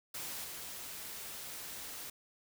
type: noise with level steps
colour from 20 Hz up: white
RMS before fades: -42 / -45 dBFS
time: 0.14-2.1 s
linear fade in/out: 5 ms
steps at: 0.44 s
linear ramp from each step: 5 ms
effects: none